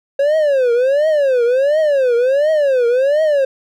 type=tone with vibrato; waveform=triangle; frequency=545 Hz; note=C#5; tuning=29 cents flat; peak=-9 dBFS; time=0.19-3.45 s; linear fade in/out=5 ms; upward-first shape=triangle; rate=1.4 Hz; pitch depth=280 cents each way; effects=none